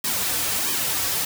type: noise with flanger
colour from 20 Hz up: white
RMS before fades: -24 dBFS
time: 0.04-1.25 s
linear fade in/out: 5 ms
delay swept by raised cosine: 1.4 to 5 ms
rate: 1.5 Hz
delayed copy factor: -0.8
effects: none

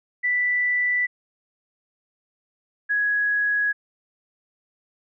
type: tone pair in turn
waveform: sine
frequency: 1975.5 / 1668.9 Hz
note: B6 / G#6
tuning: 0 / +8 cents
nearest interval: minor third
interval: 292 cents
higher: first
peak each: -19 dBFS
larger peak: neither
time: 0.23-1.07 / 2.89-3.73 s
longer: neither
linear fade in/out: 20 ms
effects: none

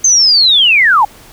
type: linear sweep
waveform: sine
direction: down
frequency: 6360 to 782 Hz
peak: -5 dBFS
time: 0.04-1.05 s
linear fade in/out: 5 ms
effects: pink hiss -39 dBFS RMS until 1.32 s

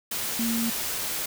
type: tone in noise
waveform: sine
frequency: 230.2 Hz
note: A#3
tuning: 22 cents flat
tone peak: -25 dBFS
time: 0.39-0.7 s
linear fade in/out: 5 ms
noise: white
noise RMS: -30 dBFS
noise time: 0.11-1.26 s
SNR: +2 dB
effects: none

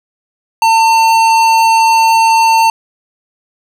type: tone with tanh clipping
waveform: sine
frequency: 901 Hz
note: A5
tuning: 41 cents sharp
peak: -8 dBFS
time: 0.62-2.7 s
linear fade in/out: 2 ms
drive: 18 dB
effects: none

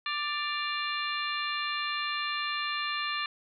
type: harmonic tone with a mistuned harmonic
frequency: 590 Hz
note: D5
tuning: 8 cents sharp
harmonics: 2 / 3 / 4 / 5 / 6 / 7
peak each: -34 / -36 / -37 / -38 / -39 / -39 dBFS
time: 0.06-3.26 s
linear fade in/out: 2 ms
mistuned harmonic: 5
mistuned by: -83 cents
effects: none

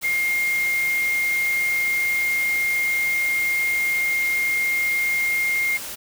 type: tone in noise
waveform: sine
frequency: 2126 Hz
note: C7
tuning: 27 cents sharp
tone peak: -19 dBFS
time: 0.03-5.78 s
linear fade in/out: 20 ms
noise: white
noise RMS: -33 dBFS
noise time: 0.01-5.96 s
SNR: +11 dB
effects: none

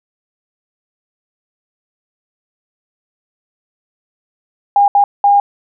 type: tone bursts at uneven times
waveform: sine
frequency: 809 Hz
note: G#5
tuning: 46 cents flat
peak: -6 dBFS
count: 3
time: 4.76-4.88 / 4.95-5.04 / 5.24-5.4 s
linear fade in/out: 2 ms
effects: none

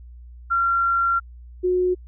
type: tone pair in turn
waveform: sine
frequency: 1373 / 363.7 Hz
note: F6 / F#4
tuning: -30 / -30 cents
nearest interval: octave + major seventh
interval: 2300 cents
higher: first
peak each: -17 dBFS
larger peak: neither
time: 0.5-1.2 / 1.63-1.95 s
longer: first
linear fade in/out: 20 ms
effects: added 60 Hz sine -39 dBFS peak until 2.07 s

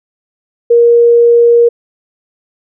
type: tone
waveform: sine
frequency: 471.6 Hz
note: A#4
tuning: 20 cents sharp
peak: -3 dBFS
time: 0.7-1.69 s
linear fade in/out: 10 ms
effects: none

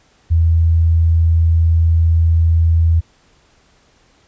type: tone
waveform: sine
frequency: 82.41 Hz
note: E2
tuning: in tune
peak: -9 dBFS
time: 0.3-3.01 s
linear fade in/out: 20 ms
effects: pink hiss -54 dBFS RMS until 4.27 s + resampled to 16000 Hz

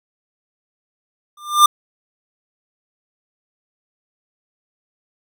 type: tone with exponential growth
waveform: square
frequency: 1196 Hz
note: D6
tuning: 31 cents sharp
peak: -4 dBFS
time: 1.37-1.66 s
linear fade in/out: 5 ms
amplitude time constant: 61 ms
effects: none

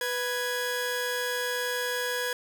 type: tone pair together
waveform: sawtooth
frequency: 493.9 / 1663.3 Hz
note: B4 / G#6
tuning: 0 / +2 cents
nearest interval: octave + major sixth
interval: 2102 cents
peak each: -27 dBFS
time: 0.01-2.33 s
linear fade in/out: 2 ms
effects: 9-bit

